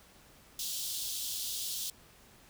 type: high-pass noise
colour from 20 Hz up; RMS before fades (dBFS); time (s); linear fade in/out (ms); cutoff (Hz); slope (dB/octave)
pink; -37; 0.59-1.9; 2; 3200; 48
effects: pink hiss -59 dBFS RMS until 2.49 s